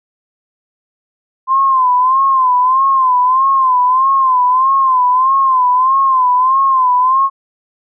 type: tone with vibrato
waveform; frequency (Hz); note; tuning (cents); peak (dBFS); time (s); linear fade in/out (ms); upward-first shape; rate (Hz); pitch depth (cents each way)
sine; 1038; C6; -14; -8; 1.47-7.3; 50; sine; 1.6; 81
effects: none